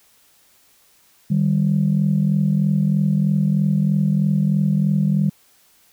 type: tone pair together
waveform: sine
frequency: 152.6 / 195.75 Hz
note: D#3 / G3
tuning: -33 / -2 cents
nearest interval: major third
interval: 431 cents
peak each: -17 dBFS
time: 1.3-5.3 s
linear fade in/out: 10 ms
effects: tanh soft clip ceiling -8 dBFS + white hiss -56 dBFS RMS until 5.92 s